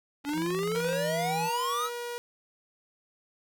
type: exponential sweep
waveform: square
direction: up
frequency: 277.2 to 1332 Hz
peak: -29 dBFS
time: 0.24-1.9 s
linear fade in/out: 50 ms
type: click train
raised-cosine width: 0.3 ms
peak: -24 dBFS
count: 17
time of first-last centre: 0.25-0.931 s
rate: 23.5 Hz
type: tone with pitch glide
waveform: triangle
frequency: 171.1 to 165.46 Hz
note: F3 to E3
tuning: -35 to +7 cents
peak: -32 dBFS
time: 0.33-1.5 s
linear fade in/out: 50 ms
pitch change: -58 cents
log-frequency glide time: 0.79-1.23 s
type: tone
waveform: sawtooth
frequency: 479.4 Hz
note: A#4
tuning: 48 cents sharp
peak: -30 dBFS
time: 0.75-2.18 s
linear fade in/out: 0 ms
effects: none